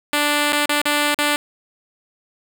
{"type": "tone with dropouts", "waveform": "5% pulse", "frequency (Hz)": 293.7, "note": "D4", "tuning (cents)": 0, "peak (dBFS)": -5, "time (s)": [0.13, 1.36], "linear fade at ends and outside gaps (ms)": 1, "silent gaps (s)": [[0.523, 0.53], [0.658, 0.693], [0.816, 0.855], [1.145, 1.188]], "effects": []}